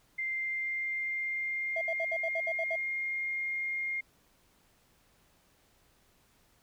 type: tone with pitch glide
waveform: sine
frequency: 2093 to 2126 Hz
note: C7 to C7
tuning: 0 to +27 cents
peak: -31 dBFS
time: 0.18-4.01 s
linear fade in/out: 10 ms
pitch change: +27 cents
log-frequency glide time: 0.28-2.56 s
type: tone bursts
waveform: triangle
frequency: 659.3 Hz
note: E5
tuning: in tune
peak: -30 dBFS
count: 9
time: 1.76-2.758 s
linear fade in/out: 5 ms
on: 54 ms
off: 64 ms
effects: pink hiss -67 dBFS RMS until 6.62 s